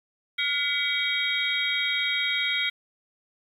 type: tone cluster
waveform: sine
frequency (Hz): 1425 / 2014 / 2269 / 3251 / 3774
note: F6 / B6 / C#7 / G#7 / A#7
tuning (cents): +34 / +33 / +40 / -38 / +21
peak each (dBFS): -33 / -30 / -28 / -29 / -31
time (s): 0.38-2.7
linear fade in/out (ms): 10
effects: 9-bit